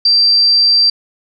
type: tone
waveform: sine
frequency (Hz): 4699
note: D8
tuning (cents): 0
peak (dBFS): -7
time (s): 0.05-0.9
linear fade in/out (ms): 5
effects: none